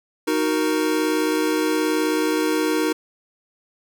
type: chord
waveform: square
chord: D# minor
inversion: none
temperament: equal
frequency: 311.1 / 370 / 466.2 Hz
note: D#4 / F#4 / A#4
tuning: 0 / 0 / 0 cents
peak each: -22 / -26 / -25 dBFS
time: 0.27-2.93 s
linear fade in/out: 10 ms
effects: none